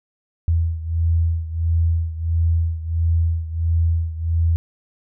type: beating tone pair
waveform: sine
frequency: 82.41 / 83.91 Hz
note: E2 / E2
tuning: 0 / +31 cents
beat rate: 1.5 Hz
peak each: -18 / -22 dBFS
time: 0.48-4.56 s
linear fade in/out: 0 ms
effects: none